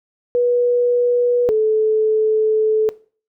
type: tone pair in turn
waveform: sine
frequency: 486.5 / 434.4 Hz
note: B4 / A4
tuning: -26 / -22 cents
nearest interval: major second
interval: 196 cents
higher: first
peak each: -13 / -13 dBFS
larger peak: neither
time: 0.35-1.49 / 1.49-2.89 s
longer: second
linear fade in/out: 0 ms
effects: noise-tail reverb RT60 0.4 s tail -19 dB re dry